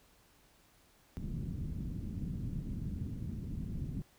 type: low-pass noise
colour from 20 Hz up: white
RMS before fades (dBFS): -39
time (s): 1.17-4.02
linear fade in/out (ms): 0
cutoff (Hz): 210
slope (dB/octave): 24
effects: pink hiss -66 dBFS RMS until 4.18 s